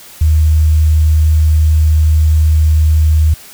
sine tone with quantisation, 77.78 Hz, D#2, in tune, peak -6 dBFS, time 0.21-3.34 s, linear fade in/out 5 ms, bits 6, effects white hiss -36 dBFS RMS until 3.53 s

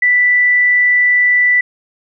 sine tone, 1975.5 Hz, B6, in tune, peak -8 dBFS, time 0.02-1.61 s, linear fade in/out 5 ms, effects none

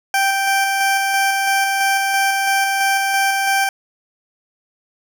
20% pulse tone with tremolo, 783 Hz, G5, 2 cents flat, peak -9 dBFS, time 0.14-3.69 s, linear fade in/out 2 ms, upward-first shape square, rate 3 Hz, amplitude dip 25%, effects none

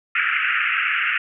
pink band-pass noise, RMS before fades -21 dBFS, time 0.15-1.18 s, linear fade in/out 5 ms, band 1300 to 2800 Hz, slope 96 dB/octave, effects none

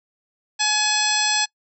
harmonic tone, 848 Hz, G#5, 36 cents sharp, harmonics 1 / 2 / 3 / 4 / 5 / 6 / 7 / 9, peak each -26 / -26 / -26 / -26 / -26 / -26 / -26 / -26 dBFS, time 0.59-1.46 s, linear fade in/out 20 ms, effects noise-tail reverb RT60 0.1 s tail -25 dB re dry

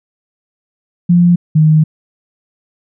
sine tone pair in turn, 174.61 / 155.56 Hz, F3 / D#3, 0 / 0 cents, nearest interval major second, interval 200 cents, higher first, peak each -5 dBFS, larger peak neither, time 1.09-1.36 / 1.55-1.84 s, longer second, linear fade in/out 10 ms, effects none

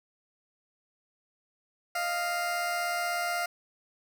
20% pulse tone pair together, 622.3 / 698.5 Hz, D#5 / F5, 0 / 0 cents, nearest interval major second, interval 200 cents, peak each -34 / -24 dBFS, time 1.95-3.46 s, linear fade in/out 5 ms, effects none

